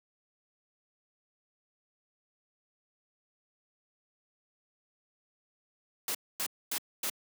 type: noise bursts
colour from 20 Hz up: white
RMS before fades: -33 dBFS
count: 4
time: 6.08-7.098 s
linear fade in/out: 2 ms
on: 67 ms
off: 250 ms
effects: high-pass 200 Hz 12 dB/octave